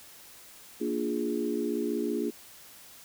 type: chord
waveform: sine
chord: Bb dominant seventh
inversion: none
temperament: equal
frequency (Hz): 233.1 / 293.7 / 349.2 / 415.3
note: Bb3 / D4 / F4 / Ab4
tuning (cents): 0 / 0 / 0 / 0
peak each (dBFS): -33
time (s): 0.8-2.31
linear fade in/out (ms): 20
effects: white hiss -51 dBFS RMS until 3.04 s